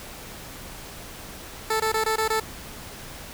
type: tone bursts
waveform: 15% pulse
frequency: 440 Hz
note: A4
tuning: in tune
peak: -15 dBFS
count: 6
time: 1.7-2.4 s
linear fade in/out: 5 ms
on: 100 ms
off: 20 ms
effects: pink hiss -40 dBFS RMS until 3.33 s